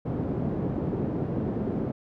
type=band-pass noise; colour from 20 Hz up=pink; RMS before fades=-29 dBFS; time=0.05-1.92 s; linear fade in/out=10 ms; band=130 to 370 Hz; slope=12 dB/octave; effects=none